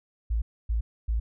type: tone bursts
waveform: sine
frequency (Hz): 55.7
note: A1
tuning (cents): +22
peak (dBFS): -23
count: 3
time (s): 0.3-1.2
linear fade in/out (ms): 10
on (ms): 120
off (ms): 270
effects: none